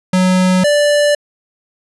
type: tone pair in turn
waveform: square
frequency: 184.6 / 586.1 Hz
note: F#3 / D5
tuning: -4 / -4 cents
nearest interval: octave + minor sixth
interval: 2000 cents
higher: second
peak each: -10 / -10 dBFS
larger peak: neither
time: 0.13-0.64 / 0.64-1.15 s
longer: neither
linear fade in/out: 5 ms
effects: resampled to 24000 Hz